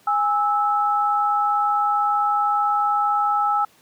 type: tone pair together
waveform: sine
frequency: 824.6 / 1309 Hz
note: G#5 / E6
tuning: -13 / -13 cents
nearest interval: minor sixth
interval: 800 cents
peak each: -20 dBFS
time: 0.07-3.65 s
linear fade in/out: 5 ms
effects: pink hiss -55 dBFS RMS until 3.81 s + high-pass 150 Hz 12 dB/octave